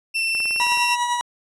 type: tone with pitch glide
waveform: 35% pulse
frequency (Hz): 2688 to 2724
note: E7 to F7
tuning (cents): +33 to -44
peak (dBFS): -18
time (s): 0.14-0.96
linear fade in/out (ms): 20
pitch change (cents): +23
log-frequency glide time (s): 0.42-0.67
type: click train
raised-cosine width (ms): 0.5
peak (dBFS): -22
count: 9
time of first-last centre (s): 0.35-0.773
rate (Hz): 18.9
type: tone with tremolo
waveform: 40% pulse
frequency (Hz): 967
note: B5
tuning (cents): -37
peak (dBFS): -17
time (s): 0.6-1.21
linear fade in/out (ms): 0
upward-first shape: triangle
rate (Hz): 10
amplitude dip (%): 50
effects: resampled to 24000 Hz